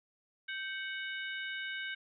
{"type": "harmonic tone with a mistuned harmonic", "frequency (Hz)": 740, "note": "F#5", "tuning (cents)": 0, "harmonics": [2, 3, 4, 5], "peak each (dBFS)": [-39, -43, -45, -47], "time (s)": [0.48, 1.95], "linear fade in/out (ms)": 10, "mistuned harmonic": 2, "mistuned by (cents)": 89, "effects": []}